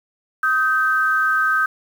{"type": "tone pair together", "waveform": "sine", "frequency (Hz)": [1261.7, 1554], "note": ["D#6", "G6"], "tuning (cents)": [24, -16], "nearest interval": "major third", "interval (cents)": 360, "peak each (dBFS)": [-19, -17], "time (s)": [0.43, 1.66], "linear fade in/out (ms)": 5, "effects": ["7-bit"]}